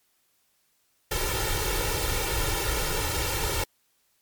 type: noise with comb filter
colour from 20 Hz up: pink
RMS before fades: -27 dBFS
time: 1.11-3.64 s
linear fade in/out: 5 ms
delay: 2.2 ms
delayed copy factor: +0.9
effects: white hiss -69 dBFS RMS until 4.21 s + MP3 96 kbps